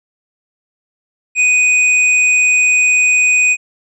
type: tone with hard clipping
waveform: triangle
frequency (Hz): 2489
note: D#7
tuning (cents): 0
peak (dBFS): -10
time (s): 1.35-3.57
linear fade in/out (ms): 50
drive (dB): 17
effects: resampled to 24000 Hz